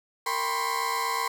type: tone cluster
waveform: 35% pulse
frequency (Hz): 459.3 / 791 / 994 / 1062 / 1128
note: A#4 / G5 / B5 / C6 / C#6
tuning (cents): -26 / +15 / +11 / +25 / +30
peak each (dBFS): -36 / -35 / -28 / -28 / -37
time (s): 0.26-1.28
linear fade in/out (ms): 5
effects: 10-bit